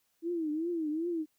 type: tone with vibrato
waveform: sine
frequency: 323.6 Hz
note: E4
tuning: 32 cents flat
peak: -30 dBFS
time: 0.22-1.26 s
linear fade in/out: 50 ms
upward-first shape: triangle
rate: 2.6 Hz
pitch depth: 160 cents each way
effects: white hiss -75 dBFS RMS until 1.38 s